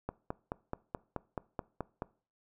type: click train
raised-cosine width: 1 ms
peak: -21 dBFS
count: 10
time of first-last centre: 0.09-2.021 s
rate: 4.66 Hz
effects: noise-tail reverb RT60 0.4 s tail -21 dB re dry